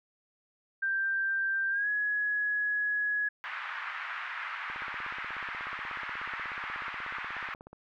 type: tone with pitch glide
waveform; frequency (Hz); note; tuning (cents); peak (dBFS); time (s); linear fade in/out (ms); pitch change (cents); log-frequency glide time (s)
sine; 1576 to 1679.4; G6 to G#6; +9 to +19; -27; 0.82-3.29; 10; +110; 1.7-1.88
type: band-pass noise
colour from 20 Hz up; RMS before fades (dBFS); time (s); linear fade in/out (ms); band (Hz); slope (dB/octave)
white; -38; 3.44-7.54; 0; 1100 to 2000; 24
type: click train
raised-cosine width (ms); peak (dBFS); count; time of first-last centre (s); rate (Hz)
1; -33; 51; 4.7-7.73; 16.5
effects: none